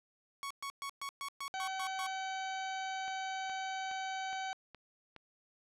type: tone bursts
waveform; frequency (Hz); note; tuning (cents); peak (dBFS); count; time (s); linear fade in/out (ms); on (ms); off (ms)
sawtooth; 1112; C#6; +5; -35; 9; 0.43-2.065; 0; 75; 120
type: harmonic tone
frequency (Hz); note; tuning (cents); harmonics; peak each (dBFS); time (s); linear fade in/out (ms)
763; G5; -47; 1 / 2 / 3 / 4 / 5 / 6 / 8 / 9; -38 / -44 / -48 / -50 / -52 / -54 / -56 / -57; 1.54-4.53; 0
type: click train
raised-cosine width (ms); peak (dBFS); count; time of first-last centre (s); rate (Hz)
0.3; -34; 6; 3.08-5.163; 2.4
effects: low-pass 12000 Hz 12 dB/octave